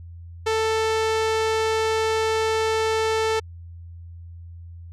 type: tone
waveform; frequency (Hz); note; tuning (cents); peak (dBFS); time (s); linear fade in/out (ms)
sawtooth; 442.1; A4; +8; -16; 0.46-3.4; 10
effects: added 85 Hz sine -37 dBFS peak until 4.92 s + low-pass 7000 Hz 12 dB/octave